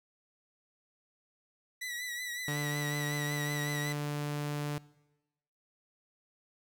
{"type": "tone with vibrato", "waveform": "sawtooth", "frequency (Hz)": 1957, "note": "B6", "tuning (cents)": -16, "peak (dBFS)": -33, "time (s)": [1.81, 3.93], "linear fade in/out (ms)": 10, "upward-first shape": "triangle", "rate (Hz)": 5.4, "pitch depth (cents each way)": 56}
{"type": "tone", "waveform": "sawtooth", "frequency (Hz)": 146.83, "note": "D3", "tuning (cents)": 0, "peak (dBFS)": -29, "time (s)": [2.48, 4.78], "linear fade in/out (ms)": 2}
{"effects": ["noise-tail reverb RT60 1.0 s tail -21 dB re dry"]}